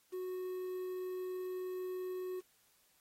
triangle tone with quantisation, 367.9 Hz, F#4, 10 cents flat, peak -36 dBFS, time 0.12-2.41 s, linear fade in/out 20 ms, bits 10, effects white hiss -71 dBFS RMS until 3 s + AAC 48 kbps

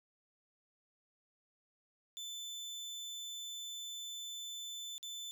30% pulse tone with dropouts, 3520 Hz, A7, in tune, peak -40 dBFS, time 2.17-5.31 s, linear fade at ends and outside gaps 0 ms, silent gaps 4.98-5.029 s, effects none

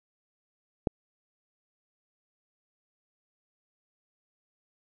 click, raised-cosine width 2 ms, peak -11 dBFS, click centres 0.872 s, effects none

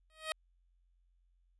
10% pulse tone with exponential growth, 630 Hz, D#5, 21 cents sharp, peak -23 dBFS, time 0.1-0.32 s, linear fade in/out 0 ms, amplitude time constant 46 ms, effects added 44 Hz sine -68 dBFS peak until 1.59 s + resampled to 24000 Hz

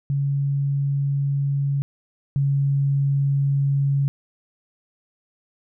sine tone pair in turn, 140 / 139.4 Hz, C#3 / C#3, +18 / +10 cents, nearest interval unison, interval 8 cents, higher first, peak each -19 / -17 dBFS, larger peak second, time 0.1-1.82 / 2.36-4.08 s, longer neither, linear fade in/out 0 ms, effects none

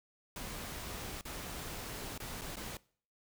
pink noise with dropouts, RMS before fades -43 dBFS, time 0.36-2.77 s, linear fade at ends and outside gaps 2 ms, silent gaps 1.211-1.252 / 2.178-2.201 / 2.412-2.417 / 2.558-2.568 s, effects noise-tail reverb RT60 0.5 s tail -22 dB re dry

